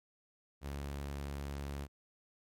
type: tone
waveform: sawtooth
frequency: 70.5 Hz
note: C#2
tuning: 30 cents sharp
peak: -35 dBFS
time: 0.61-1.88 s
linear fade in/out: 50 ms
effects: MP3 64 kbps